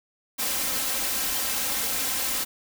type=noise with comb filter; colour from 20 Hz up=white; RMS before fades=-27 dBFS; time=0.38-2.45 s; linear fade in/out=20 ms; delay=3.8 ms; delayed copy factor=+0.75; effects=none